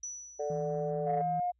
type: tone with exponential decay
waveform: sine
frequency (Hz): 5920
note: F#8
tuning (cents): 0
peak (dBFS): -35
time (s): 0.03-0.91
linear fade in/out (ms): 5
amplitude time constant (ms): 190
type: chord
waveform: sine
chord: D major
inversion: second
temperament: equal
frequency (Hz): 440 / 587.3 / 740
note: A4 / D5 / F#5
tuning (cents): 0 / 0 / 0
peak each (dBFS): -34 / -34 / -39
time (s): 0.39-1.22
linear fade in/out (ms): 10
type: tone with pitch glide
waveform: sine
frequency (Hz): 161.3 to 162.33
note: E3 to E3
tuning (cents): -37 to -26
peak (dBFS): -36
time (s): 0.5-1.4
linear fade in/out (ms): 2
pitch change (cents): +11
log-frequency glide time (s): 0.88-1.01
type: tone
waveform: sine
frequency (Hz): 713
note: F5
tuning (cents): +36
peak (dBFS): -28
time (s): 1.06-1.52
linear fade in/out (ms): 20
effects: tanh soft clip ceiling -21 dBFS + added 60 Hz sine -70 dBFS peak until 1.59 s